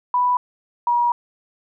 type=tone pair in turn; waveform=sine; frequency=987.8 / 958 Hz; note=B5 / A#5; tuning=0 / +47 cents; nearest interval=minor second; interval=53 cents; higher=first; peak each=-15 dBFS; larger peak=neither; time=0.14-0.37 / 0.87-1.12 s; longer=second; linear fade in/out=2 ms; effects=none